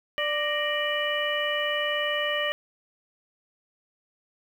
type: harmonic tone with a mistuned harmonic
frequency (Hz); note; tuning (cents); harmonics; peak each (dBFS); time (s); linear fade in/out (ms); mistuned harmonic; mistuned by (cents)
591; D5; +11; 1 / 2 / 3 / 4 / 5; -29 / -34 / -29 / -36 / -30; 0.18-2.52; 0; 3; +85
effects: 9-bit